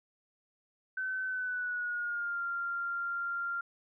sine tone with pitch glide, 1524 to 1389.5 Hz, G6 to F6, -49 to -9 cents, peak -32 dBFS, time 0.97-3.61 s, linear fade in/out 5 ms, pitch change -160 cents, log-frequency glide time 1.26-2.42 s, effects none

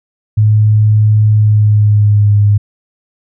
sine tone with pitch glide, 107 to 103.06 Hz, A2 to G#2, -48 to -13 cents, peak -5 dBFS, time 0.37-2.58 s, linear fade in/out 10 ms, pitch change -65 cents, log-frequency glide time 1.3-2.38 s, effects none

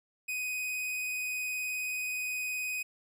45% pulse tone with vibrato, 2500 Hz, D#7, 8 cents sharp, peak -32 dBFS, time 0.28-2.83 s, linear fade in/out 10 ms, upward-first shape square, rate 19 Hz, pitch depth 8 cents each way, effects 12-bit

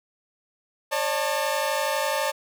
sawtooth tone cluster, 548 / 600 / 890 Hz, C#5 / D5 / A5, -20 / +37 / +20 cents, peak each -24 dBFS, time 0.91-2.32 s, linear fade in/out 20 ms, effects none

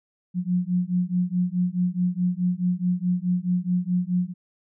sine beating tone pair, 177.1 / 181.8 Hz, F3 / F#3, +24 / -30 cents, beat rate 4.7 Hz, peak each -24 dBFS, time 0.34-4.34 s, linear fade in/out 50 ms, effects none

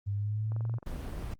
sine linear sweep, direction up, 99.3 to 116.54 Hz, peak -29 dBFS, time 0.06-0.79 s, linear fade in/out 20 ms
click train, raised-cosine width 1 ms, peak -33 dBFS, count 17, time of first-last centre 0.52-1.225 s, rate 22.7 Hz
brown noise, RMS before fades -37 dBFS, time 0.86-1.34 s, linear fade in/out 5 ms
effects Opus 24 kbps

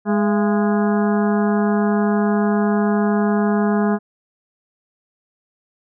harmonic tone with a mistuned harmonic, 206.8 Hz, G#3, 7 cents flat, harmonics 1 / 2 / 3 / 4 / 5 / 6 / 7 / 8, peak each -16 / -22 / -26 / -28 / -30 / -32 / -33 / -34 dBFS, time 0.05-3.99 s, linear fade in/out 50 ms, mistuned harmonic 3, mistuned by +140 cents, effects none

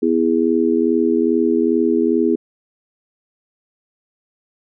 harmonic tone, 82.41 Hz, E2, in tune, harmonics 3 / 4 / 5, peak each -18 / -17 / -18 dBFS, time 0.02-2.36 s, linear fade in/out 10 ms, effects none

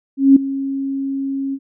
sine tone with ADSR envelope, 272.6 Hz, C#4, 29 cents flat, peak -3 dBFS, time 0.17-1.59 s, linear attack 190 ms, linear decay 7 ms, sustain -16 dB, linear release 55 ms, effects none

